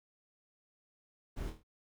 brown noise with echo, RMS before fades -39 dBFS, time 1.36-1.51 s, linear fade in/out 20 ms, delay 25 ms, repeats 5, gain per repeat -5 dB, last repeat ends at 1.635 s, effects none

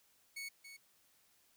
sawtooth tone with echo, 2217 Hz, C#7, in tune, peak -39 dBFS, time 0.36-0.49 s, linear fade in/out 10 ms, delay 280 ms, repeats 1, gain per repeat -9 dB, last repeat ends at 0.77 s, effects white hiss -71 dBFS RMS until 1.56 s

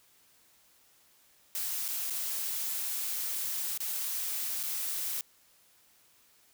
blue noise with dropouts, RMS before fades -34 dBFS, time 1.55-5.21 s, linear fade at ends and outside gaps 1 ms, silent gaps 1.88-1.886 / 2.1-2.105 / 3.776-3.803 / 4.63-4.635 s, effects white hiss -64 dBFS RMS until 6.53 s

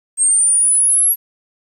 sine exponential sweep, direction up, 8372 to 11450 Hz, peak -10 dBFS, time 0.17-1.16 s, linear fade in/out 50 ms, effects 8-bit

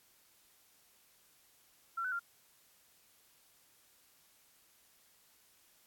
sine tone with pitch steps, 1358 / 1504 / 1390 Hz, F6 / F#6 / F6, -49 / +28 / -9 cents, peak -34 dBFS, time 1.97-2.195 s, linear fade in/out 10 ms, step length 75 ms, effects white hiss -67 dBFS RMS until 5.86 s + AAC 64 kbps

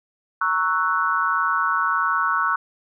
sine chord, F# dominant seventh, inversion first, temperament equal, 932.3 / 1108.7 / 1318.5 / 1480 Hz, A#5 / C#6 / E6 / F#6, 0 / 0 / 0 / 0 cents, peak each -29 / -23 / -23 / -23 dBFS, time 0.41-2.56 s, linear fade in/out 5 ms, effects none

